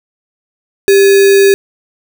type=tone with sample-and-hold; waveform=sine; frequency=394.8 Hz; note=G4; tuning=12 cents sharp; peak=-3 dBFS; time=0.88-1.54 s; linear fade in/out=0 ms; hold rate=2100 Hz; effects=none